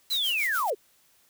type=linear sweep; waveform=sine; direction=down; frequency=4109 to 349.2 Hz; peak=-24 dBFS; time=0.1-0.75 s; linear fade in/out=20 ms
type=noise with tremolo; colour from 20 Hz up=blue; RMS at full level=-34 dBFS; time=0.1-0.7 s; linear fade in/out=0 ms; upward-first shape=sine; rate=6.8 Hz; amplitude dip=70%
effects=white hiss -63 dBFS RMS until 1.29 s